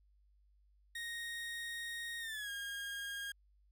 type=tone with pitch glide; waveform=30% pulse; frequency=1864.7 to 1623.3 Hz; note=A#6 to G#6; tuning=0 to -40 cents; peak=-38 dBFS; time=0.95-3.32 s; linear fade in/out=5 ms; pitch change=-240 cents; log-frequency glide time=2.2-2.5 s; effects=added 50 Hz sine -66 dBFS peak until 3.71 s